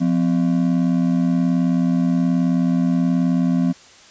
triangle ring-modulated tone, 215.6 Hz, A3, 35 cents flat, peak -10 dBFS, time 0-3.73 s, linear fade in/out 20 ms, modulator 39.4 Hz, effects white hiss -46 dBFS RMS until 4.1 s + resampled to 16000 Hz

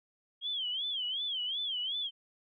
sine tone with vibrato, 3205 Hz, G7, 38 cents sharp, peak -32 dBFS, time 0.41-2.11 s, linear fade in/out 50 ms, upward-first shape sine, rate 2.7 Hz, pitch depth 160 cents each way, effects none

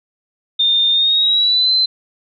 sine tone with pitch glide, 3627 to 4071 Hz, A#7 to C8, -48 to -48 cents, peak -11 dBFS, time 0.59-1.86 s, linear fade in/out 10 ms, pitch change +200 cents, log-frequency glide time 0.91-1.72 s, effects none

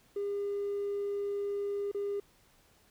triangle tone with dropouts, 404.1 Hz, G#4, 47 cents flat, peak -28 dBFS, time 0.16-2.2 s, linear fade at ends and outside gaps 5 ms, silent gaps 1.915-1.946 s, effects tanh soft clip ceiling -28 dBFS + pink hiss -65 dBFS RMS until 2.9 s

